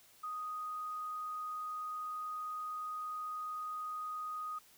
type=tone; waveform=sine; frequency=1244.5 Hz; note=D#6; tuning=in tune; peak=-38 dBFS; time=0.23-4.59 s; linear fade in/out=10 ms; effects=white hiss -63 dBFS RMS until 4.77 s